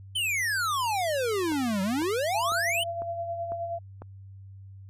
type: exponential two-way sweep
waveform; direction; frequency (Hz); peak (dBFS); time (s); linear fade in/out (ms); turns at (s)
square; down then up; 3137 to 185 to 3137; -26; 0.15-2.84; 10; 1.82
type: click train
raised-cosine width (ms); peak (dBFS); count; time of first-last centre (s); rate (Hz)
1; -27; 6; 1.52-4.02; 2
type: tone with tremolo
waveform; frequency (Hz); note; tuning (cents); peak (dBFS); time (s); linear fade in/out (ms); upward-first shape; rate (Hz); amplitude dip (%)
sine; 680; F5; -46; -28; 2.34-3.79; 10; sine; 9.5; 45
effects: added 97 Hz sine -43 dBFS peak until 4.89 s + resampled to 32000 Hz